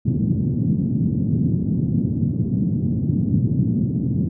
pink band-pass noise, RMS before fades -20 dBFS, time 0.05-4.29 s, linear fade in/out 10 ms, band 110 to 240 Hz, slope 24 dB/octave, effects none

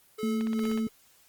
square tone with tremolo, 431.4 Hz, A4, 34 cents flat, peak -33 dBFS, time 0.18-0.89 s, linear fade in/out 10 ms, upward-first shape sine, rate 2.5 Hz, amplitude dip 70%
sine tone, 223.6 Hz, A3, 28 cents sharp, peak -26 dBFS, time 0.23-0.87 s, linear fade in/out 2 ms
click train, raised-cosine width 0.3 ms, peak -24 dBFS, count 7, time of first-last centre 0.41-0.776 s, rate 16.4 Hz
effects white hiss -61 dBFS RMS until 1.28 s + Opus 24 kbps

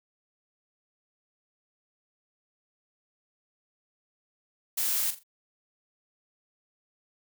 blue noise with echo, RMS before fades -28 dBFS, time 4.77-5.11 s, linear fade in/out 10 ms, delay 42 ms, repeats 3, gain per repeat -11 dB, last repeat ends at 5.236 s, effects none

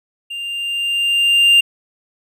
triangle tone with level ramp, 2794 Hz, F7, in tune, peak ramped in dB -23 to -5 dBFS, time 0.3-1.61 s, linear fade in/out 10 ms, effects none

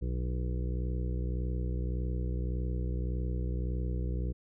harmonic tone, 61.74 Hz, B1, in tune, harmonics 1 / 2 / 3 / 5 / 6 / 7 / 8, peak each -31 / -37 / -41 / -45 / -47 / -48 / -49 dBFS, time 0.01-4.33 s, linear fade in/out 20 ms, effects none

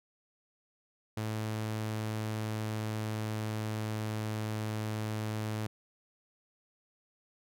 sawtooth tone with pitch glide, 108.9 to 108.21 Hz, A2 to A2, -17 to -28 cents, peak -29 dBFS, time 1.17-5.67 s, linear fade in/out 5 ms, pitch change -11 cents, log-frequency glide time 1.63-4.67 s, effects none

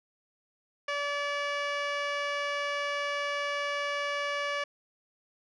15% pulse tone with low-pass filter, 575 Hz, D5, 37 cents flat, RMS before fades -32 dBFS, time 0.88-4.64 s, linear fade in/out 5 ms, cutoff 3800 Hz, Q 1.7, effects none

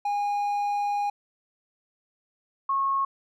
triangle / sine tone pair in turn, 818 / 1091.9 Hz, G#5 / C#6, -26 / -26 cents, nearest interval perfect fourth, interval 500 cents, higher second, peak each -22 dBFS, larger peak neither, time 0.05-1.1 / 2.69-3.05 s, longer first, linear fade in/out 5 ms, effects none

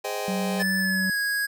sawtooth chord, Ab major seventh, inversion none, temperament just, 415.3 / 519.1 / 623 / 778.7 Hz, Ab4 / C5 / Eb5 / G5, 0 / -14 / +2 / -12 cents, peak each -29 dBFS, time 0.04-0.63 s, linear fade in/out 10 ms
triangle tone, 190 Hz, F#3, 46 cents sharp, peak -24 dBFS, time 0.28-1.1 s, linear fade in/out 2 ms
square tone with pitch glide, 1744 to 1649.9 Hz, A6 to G#6, -16 to -12 cents, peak -24 dBFS, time 0.59-1.47 s, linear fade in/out 20 ms, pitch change -96 cents, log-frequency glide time 0.78-1.18 s
effects none

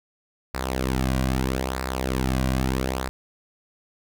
sawtooth tone with flanger, 64.9 Hz, C2, 13 cents flat, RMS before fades -25 dBFS, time 0.54-3.09 s, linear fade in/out 0 ms, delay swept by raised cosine 0.31 to 2.31 ms, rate 0.78 Hz, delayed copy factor -0.65, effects none

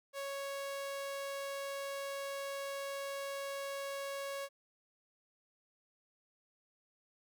sawtooth tone, 554.4 Hz, C#5, in tune, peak -35 dBFS, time 0.13-4.49 s, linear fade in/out 50 ms, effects none

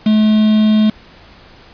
triangle tone with quantisation, 215.2 Hz, A3, 38 cents flat, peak -6 dBFS, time 0.06-0.9 s, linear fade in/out 5 ms, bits 4, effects pink hiss -42 dBFS RMS until 1.73 s + resampled to 11025 Hz

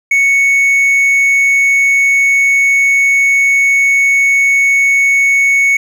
triangle tone with hard clipping, 2217 Hz, C#7, in tune, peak -8 dBFS, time 0.11-5.77 s, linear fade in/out 5 ms, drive 6 dB, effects none

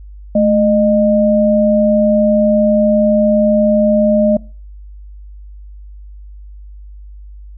sine tone pair together, 216.2 / 611.5 Hz, A3 / D#5, -30 / -30 cents, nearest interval octave + tritone, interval 1800 cents, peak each -11 dBFS, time 0.35-4.37 s, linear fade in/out 5 ms, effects noise-tail reverb RT60 0.4 s tail -24 dB re dry + added 50 Hz sine -31 dBFS peak until 7.57 s

